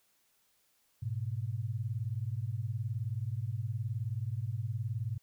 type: beating tone pair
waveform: sine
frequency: 104.4 / 123.4 Hz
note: G#2 / B2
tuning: +10 / -1 cents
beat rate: 19 Hz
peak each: -35 / -36 dBFS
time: 1.02-5.18 s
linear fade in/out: 10 ms
effects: white hiss -72 dBFS RMS until 5.22 s